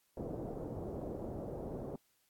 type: low-pass noise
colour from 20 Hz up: white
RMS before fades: -42 dBFS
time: 0.17-1.96 s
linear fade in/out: 2 ms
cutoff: 570 Hz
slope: 24 dB/octave
effects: white hiss -75 dBFS RMS until 2.29 s + AAC 64 kbps